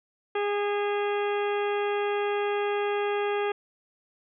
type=harmonic tone with a mistuned harmonic; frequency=410 Hz; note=G#4; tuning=22 cents flat; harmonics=1 / 2 / 3 / 4 / 5 / 6 / 7 / 8; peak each=-26 / -32 / -36 / -38 / -40 / -42 / -43 / -44 dBFS; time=0.35-3.52 s; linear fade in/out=5 ms; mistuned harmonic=7; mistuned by=-80 cents; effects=none